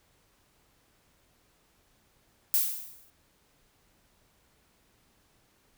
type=noise with exponential decay; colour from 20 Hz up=violet; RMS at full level=-22 dBFS; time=2.54-3.1 s; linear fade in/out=0 ms; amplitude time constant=120 ms; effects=pink hiss -67 dBFS RMS until 5.77 s